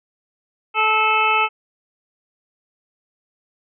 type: harmonic tone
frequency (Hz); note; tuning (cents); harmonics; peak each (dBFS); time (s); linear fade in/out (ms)
435.1; A4; -19; 1 / 2 / 3 / 5 / 6 / 7; -28 / -20 / -19 / -25 / -19 / -29; 0.74-1.49; 50
effects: none